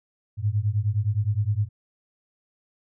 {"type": "beating tone pair", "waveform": "sine", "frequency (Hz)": [99.8, 109.5], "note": ["G2", "A2"], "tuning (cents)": [32, -8], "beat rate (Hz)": 9.7, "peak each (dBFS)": -24, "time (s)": [0.37, 1.69], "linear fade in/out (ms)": 50, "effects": []}